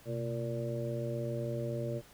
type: harmonic tone with a mistuned harmonic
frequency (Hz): 116.2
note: A#2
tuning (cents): -5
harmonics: 1 / 2 / 3 / 4 / 5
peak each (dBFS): -36 / -43 / -41 / -42 / -39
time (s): 0.05-2.02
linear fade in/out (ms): 50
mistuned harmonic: 1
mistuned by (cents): +130
effects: pink hiss -58 dBFS RMS until 2.13 s